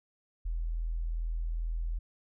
sine tone, 41.2 Hz, E1, in tune, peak -30 dBFS, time 0.45-1.99 s, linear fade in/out 10 ms, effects none

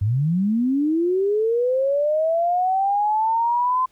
sine linear sweep, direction up, 93.6 to 1034 Hz, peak -17 dBFS, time 0.01-3.86 s, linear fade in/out 10 ms, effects pink hiss -62 dBFS RMS until 3.91 s

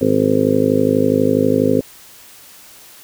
harmonic tone, 52.2 Hz, G#1, 10 cents sharp, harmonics 2 / 3 / 4 / 5 / 6 / 7 / 8 / 9 / 10, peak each -25 / -24 / -24 / -16 / -27 / -25 / -19 / -19 / -20 dBFS, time 0.01-1.81 s, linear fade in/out 5 ms, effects white hiss -42 dBFS RMS until 3.03 s

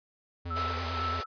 square tone with vibrato, 83.9 Hz, E2, 31 cents sharp, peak -35 dBFS, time 0.45-1.21 s, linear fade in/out 10 ms, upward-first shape sine, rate 8.9 Hz, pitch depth 65 cents each way
sine tone with tremolo, 1318.5 Hz, E6, in tune, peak -29 dBFS, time 0.5-1.26 s, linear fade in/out 10 ms, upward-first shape triangle, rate 2.2 Hz, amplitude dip 80%
pink high-pass noise, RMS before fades -37 dBFS, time 0.55-1.24 s, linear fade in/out 20 ms, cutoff 380 Hz, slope 96 dB/octave
effects resampled to 11025 Hz

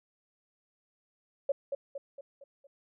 sine tone with echo, 556 Hz, C#5, 5 cents sharp, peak -24 dBFS, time 1.49-1.52 s, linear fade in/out 5 ms, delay 230 ms, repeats 5, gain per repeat -6 dB, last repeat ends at 2.67 s, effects none

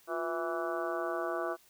harmonic tone with a mistuned harmonic, 164.81 Hz, E3, in tune, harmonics 2 / 3 / 4 / 5 / 6 / 7 / 8 / 9, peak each -37 / -41 / -36 / -45 / -48 / -39 / -45 / -42 dBFS, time 0.07-1.57 s, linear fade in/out 50 ms, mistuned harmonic 2, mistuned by +110 cents, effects white hiss -63 dBFS RMS until 1.69 s

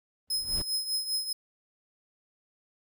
brown noise with exponential growth, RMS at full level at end -30 dBFS, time 0.27-0.62 s, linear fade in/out 5 ms, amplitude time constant 74 ms
sawtooth tone with tremolo, 5120 Hz, D#8, 49 cents sharp, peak -23 dBFS, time 0.3-1.33 s, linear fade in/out 5 ms, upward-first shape triangle, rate 5 Hz, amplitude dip 75%
effects none

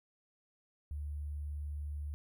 sine tone with sample-and-hold, 73.42 Hz, D2, in tune, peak -37 dBFS, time 0.91-2.14 s, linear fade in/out 0 ms, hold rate 11025 Hz, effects none

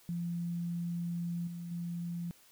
sine tone with level steps, 171.9 Hz, F3, 27 cents flat, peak -33 / -39 / -35 dBFS, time 0.09-2.31 s, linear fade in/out 0 ms, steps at 1.47 / 1.71 s, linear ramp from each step 5 ms, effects white hiss -62 dBFS RMS until 2.51 s

